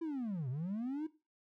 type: linear two-way sweep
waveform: triangle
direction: down then up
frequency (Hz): 339.5 to 120 to 323.8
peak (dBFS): -33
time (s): 0.01-1.07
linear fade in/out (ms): 10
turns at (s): 0.49
effects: noise-tail reverb RT60 0.3 s tail -18 dB re dry + tanh soft clip ceiling -29 dBFS